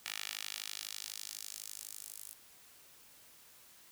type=tone with high-pass filter sweep; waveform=10% pulse; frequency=52 Hz; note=G#1; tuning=3 cents sharp; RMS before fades=-45 dBFS; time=0.06-2.33 s; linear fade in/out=0 ms; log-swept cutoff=2400 to 10000 Hz; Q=1.1; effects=white hiss -60 dBFS RMS until 3.91 s